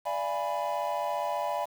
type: chord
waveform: triangle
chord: D diminished seventh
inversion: none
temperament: equal with one note detuned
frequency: 587.3 / 682.1 / 830.6 / 987.8 Hz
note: D5 / F5 / Ab5 / Cb6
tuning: 0 / -41 / 0 / 0 cents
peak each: -32 dBFS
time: 0.05-1.66 s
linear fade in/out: 20 ms
effects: 8-bit